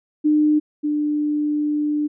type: tone pair in turn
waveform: sine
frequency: 302.1 / 297.8 Hz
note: D4 / D4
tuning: +49 / +24 cents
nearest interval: unison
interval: 25 cents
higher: first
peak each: -13 / -18 dBFS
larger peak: first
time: 0.24-0.6 / 0.83-2.08 s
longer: second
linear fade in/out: 20 ms
effects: none